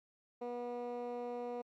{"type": "tone with band-pass filter", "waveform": "15% pulse", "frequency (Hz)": 242.5, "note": "B3", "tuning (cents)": -31, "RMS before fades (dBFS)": -41, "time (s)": [0.41, 1.62], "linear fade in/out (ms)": 10, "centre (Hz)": 490, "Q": 1.5, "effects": ["MP3 96 kbps"]}